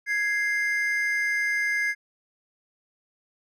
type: tone pair together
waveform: triangle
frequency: 1661.2 / 2093 Hz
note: G#6 / C7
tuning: 0 / 0 cents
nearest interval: major third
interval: 400 cents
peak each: -24 dBFS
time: 0.06-1.95 s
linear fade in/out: 50 ms
effects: none